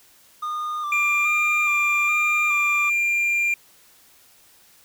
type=tone with vibrato; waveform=triangle; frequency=1200 Hz; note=D6; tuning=37 cents sharp; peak=-23 dBFS; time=0.42-2.9 s; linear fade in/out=10 ms; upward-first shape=square; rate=1.2 Hz; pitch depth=32 cents each way
type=tone; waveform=triangle; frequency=2389 Hz; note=D7; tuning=29 cents sharp; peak=-17 dBFS; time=0.92-3.54 s; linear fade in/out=2 ms
effects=white hiss -54 dBFS RMS until 4.84 s